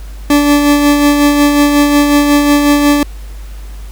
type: tone with tremolo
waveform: 40% pulse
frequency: 290 Hz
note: D4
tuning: 22 cents flat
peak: -4 dBFS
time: 0.3-3.03 s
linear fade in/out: 2 ms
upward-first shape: sine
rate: 5.5 Hz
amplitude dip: 40%
effects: added 50 Hz sine -24 dBFS peak until 3.91 s + pink hiss -40 dBFS RMS until 3.91 s